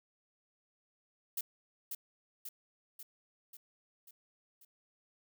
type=noise with echo; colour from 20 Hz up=violet; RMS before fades=-36 dBFS; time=1.37-1.41 s; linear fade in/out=5 ms; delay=540 ms; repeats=6; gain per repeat=-4 dB; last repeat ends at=4.65 s; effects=none